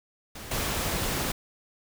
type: noise with level steps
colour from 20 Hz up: pink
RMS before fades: -41 / -29 dBFS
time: 0.35-1.32 s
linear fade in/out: 5 ms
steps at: 0.51 s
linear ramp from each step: 5 ms
effects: none